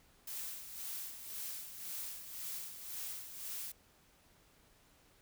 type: noise with tremolo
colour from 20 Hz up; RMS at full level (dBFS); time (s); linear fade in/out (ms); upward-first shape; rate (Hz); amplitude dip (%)
blue; -42; 0.27-3.72; 5; sine; 1.9; 60
effects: pink hiss -67 dBFS RMS until 5.21 s